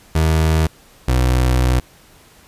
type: tone pair in turn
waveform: 30% pulse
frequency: 79.4 / 62.7 Hz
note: D#2 / B1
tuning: +36 / +27 cents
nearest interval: major third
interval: 409 cents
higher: first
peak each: -10 dBFS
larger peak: neither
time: 0.15-0.67 / 1.08-1.8 s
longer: second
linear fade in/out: 5 ms
effects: pink hiss -48 dBFS RMS until 2.47 s + resampled to 32000 Hz